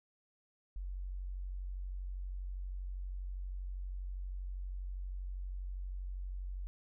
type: tone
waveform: sine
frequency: 46.25 Hz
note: F#1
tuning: in tune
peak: -38 dBFS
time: 0.76-6.67 s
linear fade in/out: 0 ms
effects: none